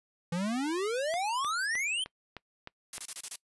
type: exponential sweep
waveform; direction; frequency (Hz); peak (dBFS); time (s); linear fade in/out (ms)
square; up; 164.81 to 3190; -30; 0.32-2.04; 5
type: click train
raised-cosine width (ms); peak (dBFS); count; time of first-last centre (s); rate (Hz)
0.3; -25; 7; 1.14-2.98; 3.26
type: noise bursts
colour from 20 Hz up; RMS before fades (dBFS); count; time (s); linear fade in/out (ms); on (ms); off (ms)
blue; -36; 6; 2.93-3.359; 2; 49; 27
effects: noise-tail reverb RT60 0.1 s tail -23 dB re dry + resampled to 24000 Hz